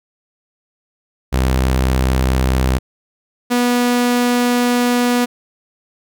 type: tone pair in turn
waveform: sawtooth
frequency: 64.6 / 243.9 Hz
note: C2 / B3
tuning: -21 / -21 cents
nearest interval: octave + major seventh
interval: 2300 cents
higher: second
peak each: -9 dBFS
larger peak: neither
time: 1.32-2.79 / 3.5-5.26 s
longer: second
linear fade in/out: 20 ms
effects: none